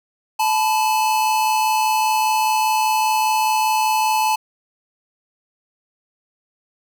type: tone pair together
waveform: square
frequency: 868 / 993 Hz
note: A5 / B5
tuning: -24 / +9 cents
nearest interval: major second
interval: 233 cents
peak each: -17 / -25 dBFS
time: 0.39-4.36 s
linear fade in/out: 10 ms
effects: none